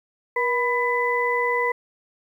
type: tone cluster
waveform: sine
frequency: 479.8 / 992 / 2002 Hz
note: A#4 / B5 / B6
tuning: +50 / +7 / +23 cents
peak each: -24 dBFS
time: 0.36-1.72 s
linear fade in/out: 5 ms
effects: 9-bit